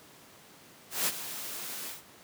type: noise with ADSR envelope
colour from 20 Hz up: white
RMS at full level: -27 dBFS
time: 0.9-2.03 s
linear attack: 170 ms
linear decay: 40 ms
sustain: -12 dB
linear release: 150 ms
effects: pink hiss -54 dBFS RMS until 2.23 s + high-pass 150 Hz 12 dB/octave